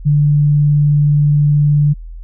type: tone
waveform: sine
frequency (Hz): 146.83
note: D3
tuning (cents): 0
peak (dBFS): -8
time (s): 0.05-1.94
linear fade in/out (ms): 20
effects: added 41 Hz sine -27 dBFS peak until 2.23 s